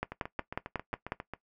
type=two click trains; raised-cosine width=0.5 ms; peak=-16 / -23 dBFS; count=7 / 10; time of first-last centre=0.03-1.121 / 0.12-1.336 s; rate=5.5 / 7.4 Hz; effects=noise-tail reverb RT60 0.1 s tail -17 dB re dry